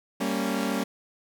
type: chord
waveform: sawtooth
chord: G diminished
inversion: none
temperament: equal with one note detuned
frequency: 196 / 230.8 / 277.2 Hz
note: G3 / Bb3 / Db4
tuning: 0 / -17 / 0 cents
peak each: -26 dBFS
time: 0.2-0.84 s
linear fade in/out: 10 ms
effects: none